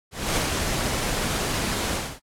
pink noise with ADSR envelope, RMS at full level -23 dBFS, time 0.11-2.2 s, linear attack 240 ms, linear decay 120 ms, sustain -3 dB, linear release 280 ms, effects low-pass 11000 Hz 12 dB/octave + AAC 64 kbps

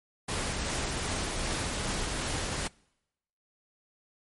pink noise with tremolo, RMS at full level -31 dBFS, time 0.28-2.68 s, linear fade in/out 10 ms, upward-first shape triangle, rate 2.6 Hz, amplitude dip 25%, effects noise-tail reverb RT60 0.9 s tail -26 dB re dry + MP3 48 kbps

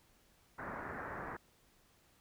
white low-pass noise, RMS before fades -44 dBFS, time 0.58-1.37 s, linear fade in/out 10 ms, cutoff 1800 Hz, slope 48 dB/octave, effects pink hiss -69 dBFS RMS until 2.2 s

